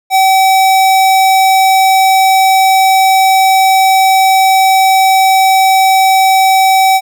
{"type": "tone", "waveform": "square", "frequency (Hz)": 765, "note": "G5", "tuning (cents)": -42, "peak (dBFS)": -6, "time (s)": [0.1, 7.01], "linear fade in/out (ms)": 50, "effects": []}